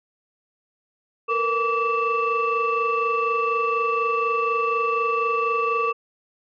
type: tone cluster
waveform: sine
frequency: 457.7 / 481.8 / 1156 / 2652 Hz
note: A#4 / B4 / D6 / E7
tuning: -32 / -43 / -28 / +10 cents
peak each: -25 / -30 / -21 / -28 dBFS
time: 1.28-5.93 s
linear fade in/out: 20 ms
effects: tanh soft clip ceiling -12 dBFS